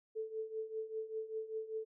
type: tone with tremolo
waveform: sine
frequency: 440 Hz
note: A4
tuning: in tune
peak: -35 dBFS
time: 0.15-1.85 s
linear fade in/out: 20 ms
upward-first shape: triangle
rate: 5.1 Hz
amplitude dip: 85%
effects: none